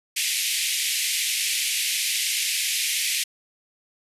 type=band-pass noise; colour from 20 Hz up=pink; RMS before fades=-25 dBFS; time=0.16-3.24 s; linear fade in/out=10 ms; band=2100 to 13000 Hz; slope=48 dB/octave; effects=resampled to 32000 Hz